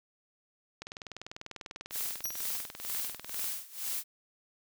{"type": "click train", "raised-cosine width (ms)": 0.2, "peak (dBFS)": -24, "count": 54, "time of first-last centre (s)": [0.82, 3.444], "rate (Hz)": 20.2}
{"type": "noise with tremolo", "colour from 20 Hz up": "blue", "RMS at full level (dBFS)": -34, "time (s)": [1.9, 4.04], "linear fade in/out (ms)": 50, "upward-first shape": "sine", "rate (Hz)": 2.1, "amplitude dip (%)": 90}
{"type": "tone with exponential decay", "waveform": "15% pulse", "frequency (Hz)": 5780, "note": "F#8", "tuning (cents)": -41, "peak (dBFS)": -24, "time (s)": [2.24, 2.54], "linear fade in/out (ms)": 1, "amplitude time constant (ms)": 64}
{"effects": []}